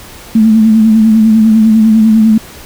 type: tone with vibrato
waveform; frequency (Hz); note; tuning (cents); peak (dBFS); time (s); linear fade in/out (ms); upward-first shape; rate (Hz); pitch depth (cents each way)
sine; 220; A3; 0; -3; 0.35-2.38; 5; sine; 10; 43
effects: pink hiss -32 dBFS RMS until 2.65 s